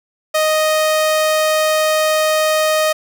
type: tone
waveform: sawtooth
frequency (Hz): 622.3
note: D#5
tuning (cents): 0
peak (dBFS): -9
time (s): 0.34-2.93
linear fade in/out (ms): 10
effects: none